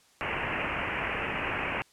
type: low-pass noise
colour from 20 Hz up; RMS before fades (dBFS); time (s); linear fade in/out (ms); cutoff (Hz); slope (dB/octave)
white; -32; 0.21-1.82; 0; 2800; 96
effects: white hiss -62 dBFS RMS until 1.92 s + low-pass 9000 Hz 12 dB/octave